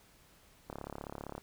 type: click train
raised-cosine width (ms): 1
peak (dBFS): -27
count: 25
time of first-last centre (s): 0.7-1.38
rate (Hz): 35.3
effects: pink hiss -63 dBFS RMS until 1.42 s

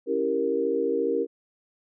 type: chord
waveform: sine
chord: C# diminished seventh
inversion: none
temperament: equal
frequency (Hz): 277.2 / 329.6 / 392 / 466.2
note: C#4 / E4 / G4 / Bb4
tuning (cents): 0 / 0 / 0 / 0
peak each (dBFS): -31 / -31 / -28 / -25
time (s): 0.06-1.27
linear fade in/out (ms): 50
effects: none

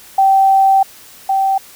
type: tone pair in turn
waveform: sine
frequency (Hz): 776 / 776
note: G5 / G5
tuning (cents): -18 / -18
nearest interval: unison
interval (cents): 0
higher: neither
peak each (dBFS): -7 / -11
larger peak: first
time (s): 0.18-0.83 / 1.29-1.58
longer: first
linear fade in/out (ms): 5
effects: white hiss -40 dBFS RMS until 1.75 s

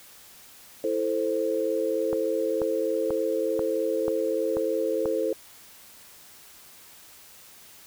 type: chord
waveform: sine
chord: A minor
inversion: second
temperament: equal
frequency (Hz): 329.6 / 440 / 523.3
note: E4 / A4 / C5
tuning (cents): 0 / 0 / 0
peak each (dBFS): -30 / -27 / -27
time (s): 0.84-5.33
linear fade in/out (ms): 2
type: click train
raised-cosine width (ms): 1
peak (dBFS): -18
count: 7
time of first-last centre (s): 2.13-5.057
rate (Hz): 2.05
effects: white hiss -50 dBFS RMS until 7.86 s

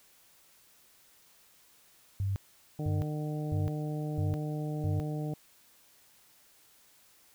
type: tone bursts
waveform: sine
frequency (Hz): 98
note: G2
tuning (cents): 0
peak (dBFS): -28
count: 5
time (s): 2.2-5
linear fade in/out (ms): 0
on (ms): 160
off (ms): 500
type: harmonic tone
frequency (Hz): 151.3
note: D#3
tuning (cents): -48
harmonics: 1 / 2 / 3 / 4 / 5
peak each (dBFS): -33 / -39 / -43 / -45 / -47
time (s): 2.79-5.34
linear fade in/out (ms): 2
effects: white hiss -62 dBFS RMS until 7.34 s

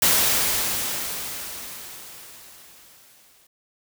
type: noise with exponential decay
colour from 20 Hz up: white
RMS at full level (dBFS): -17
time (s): 0.02-3.47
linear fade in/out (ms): 5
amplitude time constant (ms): 750
effects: none

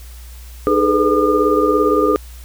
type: tone cluster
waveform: sine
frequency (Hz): 304.8 / 413.7 / 431.2 / 497.6 / 1211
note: D#4 / G#4 / A4 / B4 / D#6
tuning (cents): -36 / -7 / -35 / +13 / -47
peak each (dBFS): -18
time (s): 0.67-2.16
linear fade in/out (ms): 0
effects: added 60 Hz sine -33 dBFS peak until 2.44 s + white hiss -44 dBFS RMS until 2.44 s

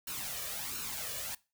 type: noise with flanger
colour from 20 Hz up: white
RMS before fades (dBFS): -39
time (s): 0.07-1.35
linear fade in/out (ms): 5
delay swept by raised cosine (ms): 0.73 to 1.73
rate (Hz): 1.4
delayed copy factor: +0.65
effects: noise-tail reverb RT60 0.3 s tail -22 dB re dry

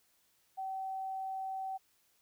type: tone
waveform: sine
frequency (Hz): 766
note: G5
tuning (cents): -40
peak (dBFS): -36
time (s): 0.57-1.78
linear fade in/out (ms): 20
effects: white hiss -72 dBFS RMS until 2.21 s

